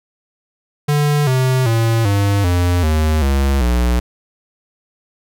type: tone with pitch steps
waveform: square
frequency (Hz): 147 / 129.46 / 114.01 / 100.4 / 88.42 / 77.87 / 68.58 / 60.39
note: D3 / C3 / A#2 / G2 / F2 / D#2 / C#2 / B1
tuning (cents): +2 / -18 / -38 / +42 / +22 / +2 / -18 / -38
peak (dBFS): -13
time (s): 0.88-4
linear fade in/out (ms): 10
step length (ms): 390
effects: none